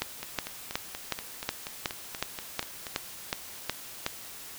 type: two click trains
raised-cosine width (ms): 0.2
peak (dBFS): -10 / -18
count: 12 / 12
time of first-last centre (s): 0.02-4.064 / 0.23-2.868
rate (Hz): 2.72 / 4.17
effects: white hiss -44 dBFS RMS until 4.58 s